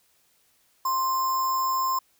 sine tone with sample-and-hold, 1046.5 Hz, C6, in tune, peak -22 dBFS, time 0.85-1.99 s, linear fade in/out 5 ms, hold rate 6300 Hz, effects white hiss -65 dBFS RMS until 2.19 s

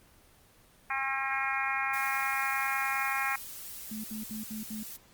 harmonic tone, 269.6 Hz, C#4, 48 cents flat, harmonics 3 / 4 / 5 / 6 / 7 / 8 / 9, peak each -36 / -36 / -36 / -36 / -36 / -36 / -36 dBFS, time 0.9-3.36 s, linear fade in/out 5 ms
blue noise, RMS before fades -43 dBFS, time 1.93-4.97 s, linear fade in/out 10 ms
sine tone bursts, 216.9 Hz, A3, 25 cents flat, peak -36 dBFS, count 5, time 3.91-4.832 s, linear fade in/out 5 ms, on 130 ms, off 68 ms
effects pink hiss -60 dBFS RMS until 5.13 s + Opus 24 kbps

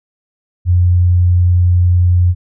sine tone, 88.9 Hz, F2, 31 cents sharp, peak -7 dBFS, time 0.65-2.35 s, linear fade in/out 50 ms, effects none

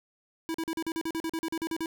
square tone bursts, 325.9 Hz, E4, 20 cents flat, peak -30 dBFS, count 15, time 0.49-1.859 s, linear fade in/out 0 ms, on 53 ms, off 41 ms, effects none

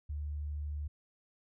sine tone, 73.9 Hz, D2, 11 cents sharp, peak -35 dBFS, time 0.09-0.88 s, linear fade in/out 10 ms, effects none

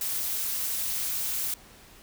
blue noise with amplitude modulation, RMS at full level -27 dBFS, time 0.01-1.54 s, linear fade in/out 2 ms, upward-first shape sine, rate 291 Hz, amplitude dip 65%, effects pink hiss -52 dBFS RMS until 2.02 s

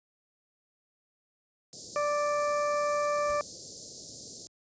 white band-stop noise, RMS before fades -39 dBFS, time 1.73-4.47 s, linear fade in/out 0 ms, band 590 to 4400 Hz, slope 48 dB/octave
harmonic tone, 587.3 Hz, D5, in tune, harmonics 1 / 2 / 3 / 4, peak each -28 / -30 / -41 / -42 dBFS, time 1.96-3.41 s, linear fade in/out 0 ms
brown noise with exponential decay, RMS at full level -37 dBFS, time 3.29-3.52 s, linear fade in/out 2 ms, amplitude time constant 49 ms
effects high-pass 80 Hz 12 dB/octave + resampled to 16000 Hz

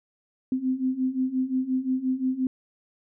sine beating tone pair, 255.5 / 261.2 Hz, C4 / C4, -41 / -3 cents, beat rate 5.7 Hz, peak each -28 / -25 dBFS, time 0.52-2.47 s, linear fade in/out 2 ms, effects none

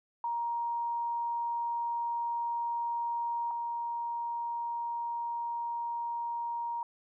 sine tone pair in turn, 940 / 940 Hz, A#5 / A#5, +14 / +14 cents, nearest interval unison, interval 0 cents, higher neither, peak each -30 / -32 dBFS, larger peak first, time 0.24-3.51 / 3.51-6.83 s, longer second, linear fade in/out 2 ms, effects none

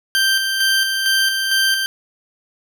20% pulse tone with tremolo, 1568 Hz, G6, in tune, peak -9 dBFS, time 0.15-1.86 s, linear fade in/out 0 ms, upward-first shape square, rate 2.2 Hz, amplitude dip 40%, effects none

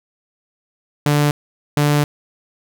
sawtooth tone bursts at uneven times, 146.83 Hz, D3, in tune, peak -9 dBFS, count 2, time 1.06-1.31 / 1.77-2.04 s, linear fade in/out 2 ms, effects none

